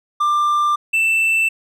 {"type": "tone pair in turn", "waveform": "triangle", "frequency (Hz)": [1188, 2662], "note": ["D6", "E7"], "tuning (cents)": [20, 16], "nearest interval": "octave + major second", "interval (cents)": 1396, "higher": "second", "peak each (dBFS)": -12, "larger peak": "neither", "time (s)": [[0.2, 0.76], [0.93, 1.49]], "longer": "neither", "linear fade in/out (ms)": 10, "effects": []}